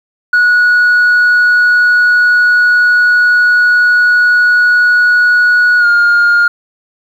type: tone with pitch glide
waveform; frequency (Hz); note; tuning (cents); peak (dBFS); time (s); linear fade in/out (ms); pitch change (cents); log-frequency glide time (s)
sine; 1461 to 1416.1; F#6 to F6; -22 to +24; -3; 0.33-6.48; 5; -54; 5.79-5.86
effects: tanh soft clip ceiling -4 dBFS + 7-bit

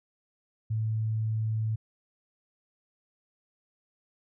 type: tone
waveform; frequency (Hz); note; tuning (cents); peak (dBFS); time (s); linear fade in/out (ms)
sine; 110; A2; 0; -26; 0.7-1.76; 10
effects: none

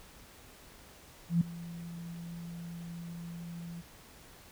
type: tone with ADSR envelope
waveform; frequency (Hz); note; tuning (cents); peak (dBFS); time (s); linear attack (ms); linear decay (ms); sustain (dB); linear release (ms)
sine; 170; F3; -46; -21; 1.29-3.82; 120; 5; -19; 20
effects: pink hiss -55 dBFS RMS until 4.51 s

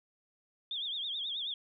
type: tone with vibrato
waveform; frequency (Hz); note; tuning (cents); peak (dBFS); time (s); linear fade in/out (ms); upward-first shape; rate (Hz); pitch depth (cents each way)
sine; 3455; A7; -32; -34; 0.71-1.54; 2; triangle; 9.3; 160
effects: none

